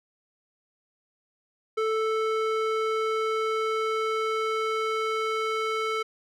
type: tone with band-pass filter sweep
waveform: square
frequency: 440 Hz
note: A4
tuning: in tune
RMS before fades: -27 dBFS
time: 1.77-6.03 s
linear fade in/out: 10 ms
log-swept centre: 940 to 1600 Hz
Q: 0.93
effects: none